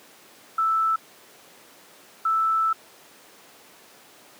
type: tone bursts at uneven times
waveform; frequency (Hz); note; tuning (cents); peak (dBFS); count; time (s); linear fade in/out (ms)
sine; 1318.5; E6; 0; -19; 2; 0.58-0.96 / 2.25-2.73; 5
effects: pink hiss -50 dBFS RMS until 4.39 s + high-pass 300 Hz 12 dB/octave